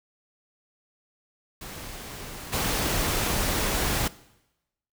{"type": "noise with level steps", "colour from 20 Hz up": "pink", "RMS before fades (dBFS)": [-39, -26], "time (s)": [1.61, 4.08], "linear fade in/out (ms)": 5, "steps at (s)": 2.52, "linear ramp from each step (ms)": 20, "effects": ["noise-tail reverb RT60 0.9 s tail -19 dB re dry"]}